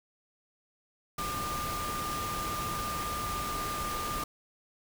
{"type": "tone in noise", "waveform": "sine", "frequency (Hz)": 1200, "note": "D6", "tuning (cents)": 37, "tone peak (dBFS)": -34, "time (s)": [1.18, 4.24], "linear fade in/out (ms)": 5, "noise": "pink", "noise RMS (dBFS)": -37, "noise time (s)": [1.18, 4.24], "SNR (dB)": 0, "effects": []}